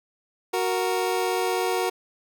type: tone pair together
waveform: 25% pulse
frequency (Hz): 370 / 466.2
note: F#4 / A#4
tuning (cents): 0 / 0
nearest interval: major third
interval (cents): 400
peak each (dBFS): -21 / -23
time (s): 0.53-1.9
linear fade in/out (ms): 10
effects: none